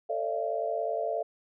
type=tone cluster; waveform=sine; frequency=446.3 / 552 / 603 / 680 Hz; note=A4 / C#5 / D5 / F5; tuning=+25 / -7 / +46 / -46 cents; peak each=-34 / -37 / -34 / -31 dBFS; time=0.09-1.23 s; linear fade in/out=10 ms; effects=none